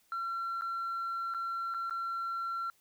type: tone with dropouts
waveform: sine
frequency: 1360 Hz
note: F6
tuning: 46 cents flat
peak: -31 dBFS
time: 0.12-2.7 s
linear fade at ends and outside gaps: 1 ms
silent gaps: 0.611-0.62 / 1.339-1.346 / 1.74-1.745 / 1.897-1.908 s
effects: tanh soft clip ceiling -31 dBFS + white hiss -69 dBFS RMS until 2.8 s